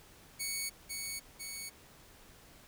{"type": "tone with echo", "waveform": "10% pulse", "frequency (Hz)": 2227, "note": "C#7", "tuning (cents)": 7, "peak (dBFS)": -26, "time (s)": [0.39, 0.7], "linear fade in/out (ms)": 20, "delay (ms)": 500, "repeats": 2, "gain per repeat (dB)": -3, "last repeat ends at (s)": 1.7, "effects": ["pink hiss -58 dBFS RMS until 2.67 s"]}